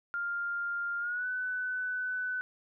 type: tone with pitch glide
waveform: sine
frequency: 1400 to 1500.5 Hz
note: F6 to F#6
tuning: +4 to +24 cents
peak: -31 dBFS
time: 0.14-2.41 s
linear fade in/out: 0 ms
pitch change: +120 cents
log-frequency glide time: 0.99-1.27 s
effects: none